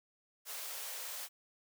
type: high-pass noise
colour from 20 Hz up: white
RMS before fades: -43 dBFS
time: 0.45-1.29 s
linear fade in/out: 50 ms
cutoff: 430 Hz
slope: 96 dB/octave
effects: none